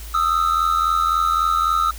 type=tone pair together; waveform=triangle; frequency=1242 / 1325.7 Hz; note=D#6 / E6; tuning=-3 / +9 cents; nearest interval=minor second; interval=112 cents; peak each=-17 dBFS; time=0.14-1.91 s; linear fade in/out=5 ms; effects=added 55 Hz sine -32 dBFS peak until 1.98 s + white hiss -40 dBFS RMS until 1.98 s